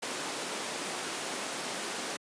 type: high-pass noise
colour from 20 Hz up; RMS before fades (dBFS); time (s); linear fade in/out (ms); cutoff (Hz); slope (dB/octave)
pink; -36; 0.02-2.17; 10; 270; 12
effects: high-pass 150 Hz 12 dB/octave + resampled to 22050 Hz